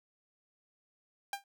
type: tone with exponential decay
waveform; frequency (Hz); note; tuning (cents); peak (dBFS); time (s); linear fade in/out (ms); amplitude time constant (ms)
sawtooth; 797; G5; +28; -27; 1.33-1.44; 2; 22
effects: none